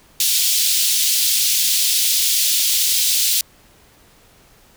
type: high-pass noise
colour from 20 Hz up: pink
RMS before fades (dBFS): -17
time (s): 0.2-3.41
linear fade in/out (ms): 2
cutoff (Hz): 3300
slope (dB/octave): 24
effects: pink hiss -51 dBFS RMS until 4.76 s